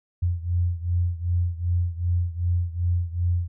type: beating tone pair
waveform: sine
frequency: 86.7 / 89.3 Hz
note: F2 / F2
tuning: -12 / +39 cents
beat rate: 2.6 Hz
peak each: -23 / -26 dBFS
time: 0.22-3.48 s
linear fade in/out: 10 ms
effects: none